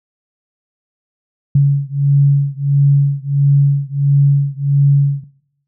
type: beating tone pair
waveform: sine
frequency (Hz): 140.2 / 141.7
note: C#3 / C#3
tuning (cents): +20 / +38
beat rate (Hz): 1.5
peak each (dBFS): -12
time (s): 1.55-5.24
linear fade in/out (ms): 5
effects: noise-tail reverb RT60 0.7 s tail -18 dB re dry